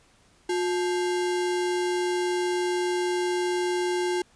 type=tone with sample-and-hold; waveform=sine; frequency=358.1 Hz; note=F4; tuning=43 cents sharp; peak=-23 dBFS; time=0.49-4.22 s; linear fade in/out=5 ms; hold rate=1225 Hz; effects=pink hiss -60 dBFS RMS until 4.35 s + resampled to 22050 Hz

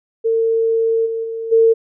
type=tone with level steps; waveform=sine; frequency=452.8 Hz; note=A4; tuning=50 cents sharp; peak=-13 / -19 / -22 / -8 dBFS; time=0.24-1.74 s; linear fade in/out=20 ms; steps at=1.05 / 1.23 / 1.51 s; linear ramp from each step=20 ms; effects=none

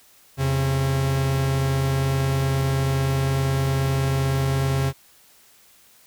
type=tone pair together; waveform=45% pulse; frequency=85.59 / 135.2 Hz; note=F2 / C#3; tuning=-34 / -43 cents; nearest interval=minor sixth; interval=791 cents; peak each=-28 / -20 dBFS; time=0.37-4.93 s; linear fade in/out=50 ms; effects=white hiss -54 dBFS RMS until 6.06 s

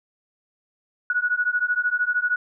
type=beating tone pair; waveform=sine; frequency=1458 / 1471 Hz; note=F#6 / F#6; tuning=-26 / -11 cents; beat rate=13 Hz; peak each=-23 / -23 dBFS; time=1.1-2.36 s; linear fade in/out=2 ms; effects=none

